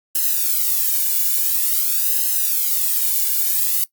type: noise with flanger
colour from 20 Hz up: violet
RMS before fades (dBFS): -18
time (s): 0.15-3.84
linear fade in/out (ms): 2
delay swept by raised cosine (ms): 0.86 to 1.57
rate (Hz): 0.48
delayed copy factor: -0.85
effects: noise-tail reverb RT60 0.1 s tail -20 dB re dry + Opus 48 kbps